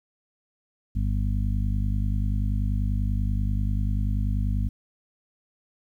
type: harmonic tone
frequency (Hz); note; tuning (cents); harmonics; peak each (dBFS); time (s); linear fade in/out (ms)
50.3; G1; +45; 1 / 2 / 3 / 4 / 5; -24 / -27 / -39 / -33 / -38; 0.95-4.69; 10
effects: 10-bit